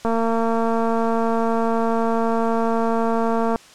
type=click train; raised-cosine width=1 ms; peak=-9 dBFS; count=801; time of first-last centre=0.05-3.559 s; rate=228 Hz; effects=white hiss -46 dBFS RMS until 3.74 s + low-pass 7000 Hz 12 dB/octave